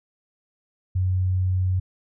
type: tone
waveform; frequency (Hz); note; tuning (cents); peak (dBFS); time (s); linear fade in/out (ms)
sine; 92.5; F#2; 0; -19; 0.95-1.8; 10
effects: none